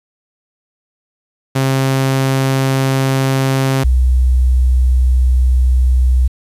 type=tone pair in turn; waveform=sawtooth / sine; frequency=133.8 / 63.15 Hz; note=C3 / B1; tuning=+39 / +39 cents; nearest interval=octave + minor second; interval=1300 cents; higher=first; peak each=-8 dBFS; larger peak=neither; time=1.55-3.84 / 3.84-6.28 s; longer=second; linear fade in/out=10 ms; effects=resampled to 32000 Hz + 7-bit